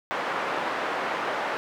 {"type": "band-pass noise", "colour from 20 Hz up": "pink", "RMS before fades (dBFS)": -29, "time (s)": [0.11, 1.57], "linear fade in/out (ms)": 0, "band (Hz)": [560, 1700], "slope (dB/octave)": 12, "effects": []}